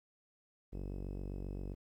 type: tone with low-pass filter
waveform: sawtooth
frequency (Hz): 47.59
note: F#1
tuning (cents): +49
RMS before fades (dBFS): -42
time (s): 0.72-1.75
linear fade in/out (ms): 20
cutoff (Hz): 410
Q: 1.5
effects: 12-bit